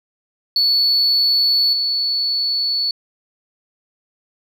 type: tone with level steps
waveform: sine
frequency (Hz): 4435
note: C#8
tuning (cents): 0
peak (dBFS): -11 / -16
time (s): 0.56-2.91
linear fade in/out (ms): 2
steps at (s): 1.73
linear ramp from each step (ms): 2
effects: tanh soft clip ceiling -10 dBFS